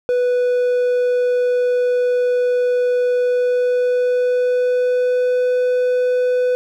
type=tone with pitch glide; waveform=triangle; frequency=493.9 to 499.1 Hz; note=B4 to B4; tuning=0 to +18 cents; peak=-12 dBFS; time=0.09-6.55 s; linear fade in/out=0 ms; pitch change=+18 cents; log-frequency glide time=3.15-5.43 s; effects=none